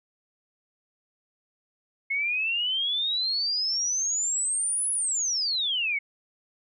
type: exponential two-way sweep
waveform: sine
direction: up then down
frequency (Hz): 2166 to 10430 to 2166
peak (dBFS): -24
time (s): 2.1-5.99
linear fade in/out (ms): 10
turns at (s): 4.91
effects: none